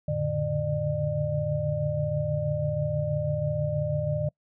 sine tone cluster, 89.9 / 112.9 / 142 / 148.2 / 600 Hz, F#2 / A2 / C#3 / D3 / D5, -49 / +45 / +42 / +16 / +37 cents, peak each -36 / -33 / -37 / -28 / -29 dBFS, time 0.08-4.29 s, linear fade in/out 5 ms, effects noise-tail reverb RT60 0.1 s tail -26 dB re dry

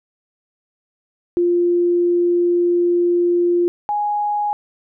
sine tone pair in turn, 349.2 / 830.5 Hz, F4 / G#5, 0 / 0 cents, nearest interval octave + minor third, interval 1500 cents, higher second, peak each -13 / -17 dBFS, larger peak first, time 1.37-3.68 / 3.89-4.53 s, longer first, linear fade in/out 0 ms, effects none

